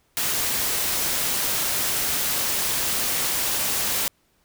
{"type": "noise", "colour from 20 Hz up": "white", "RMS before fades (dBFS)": -24, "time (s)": [0.17, 4.08], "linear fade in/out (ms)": 0, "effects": ["pink hiss -65 dBFS RMS until 4.44 s"]}